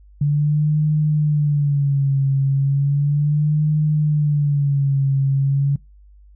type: tone with vibrato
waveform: sine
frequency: 144.3 Hz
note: D3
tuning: 30 cents flat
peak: -14 dBFS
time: 0.21-5.76 s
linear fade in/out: 5 ms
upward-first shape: sine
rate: 0.35 Hz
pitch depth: 94 cents each way
effects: noise-tail reverb RT60 0.2 s tail -23 dB re dry + added 50 Hz sine -44 dBFS peak until 6.35 s